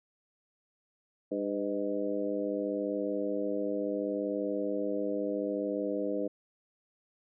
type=harmonic tone with a mistuned harmonic; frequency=100.7 Hz; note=G2; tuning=47 cents sharp; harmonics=2 / 3 / 4 / 5 / 6; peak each=-40 / -34 / -38 / -34 / -38 dBFS; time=1.31-6.28 s; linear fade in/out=10 ms; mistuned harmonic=6; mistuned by=+40 cents; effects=none